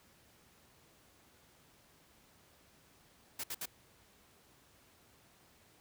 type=noise bursts; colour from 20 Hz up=white; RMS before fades=-40 dBFS; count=3; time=3.39-3.657 s; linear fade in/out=5 ms; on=47 ms; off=63 ms; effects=pink hiss -65 dBFS RMS until 5.8 s + high-pass 60 Hz 12 dB/octave